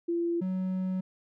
sine / triangle tone pair in turn, 340.9 / 186.41 Hz, F4 / F#3, -42 / +13 cents, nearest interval minor seventh, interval 1045 cents, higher first, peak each -26 dBFS, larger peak neither, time 0.08-0.41 / 0.41-1.01 s, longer second, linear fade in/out 10 ms, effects none

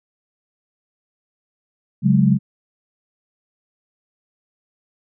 sine chord, C# suspended fourth, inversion none, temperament just, 138.59 / 184.79 / 207.9 Hz, C#3 / F#3 / G#3, 0 / -2 / +2 cents, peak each -16 dBFS, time 2.02-2.39 s, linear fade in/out 50 ms, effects none

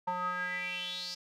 square tone with band-pass filter sweep, 180 Hz, F#3, 47 cents flat, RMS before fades -36 dBFS, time 0.07-1.15 s, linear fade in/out 10 ms, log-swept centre 930 to 5100 Hz, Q 6.9, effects none

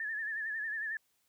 sine tone with vibrato, 1752 Hz, A6, 8 cents flat, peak -34 dBFS, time 0-0.97 s, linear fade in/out 2 ms, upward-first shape sine, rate 11 Hz, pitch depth 73 cents each way, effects white hiss -75 dBFS RMS until 1.28 s

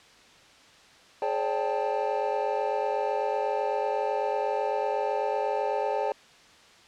triangle tone cluster, 421.5 / 534 / 582 / 792 / 882 Hz, G#4 / C5 / D5 / G5 / A5, +26 / +35 / -16 / +18 / +4 cents, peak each -30 dBFS, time 1.22-6.12 s, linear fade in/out 2 ms, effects white hiss -54 dBFS RMS until 6.87 s + low-pass 5000 Hz 12 dB/octave

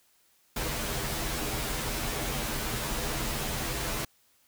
pink noise with comb filter, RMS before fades -32 dBFS, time 0.56-4.05 s, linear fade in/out 5 ms, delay 11 ms, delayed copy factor -1, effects white hiss -66 dBFS RMS until 4.47 s

